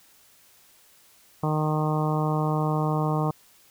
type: harmonic tone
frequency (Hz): 153.8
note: D#3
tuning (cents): -20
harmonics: 1 / 2 / 3 / 4 / 5 / 6 / 7 / 8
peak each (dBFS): -24 / -31 / -32 / -34 / -32 / -35 / -33 / -38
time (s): 1.43-3.31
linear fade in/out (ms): 5
effects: white hiss -57 dBFS RMS until 3.7 s